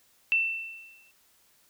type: tone with exponential decay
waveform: sine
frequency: 2679 Hz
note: E7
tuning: 27 cents sharp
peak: -19 dBFS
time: 0.32-1.11 s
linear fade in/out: 0 ms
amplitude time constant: 170 ms
effects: white hiss -64 dBFS RMS until 1.69 s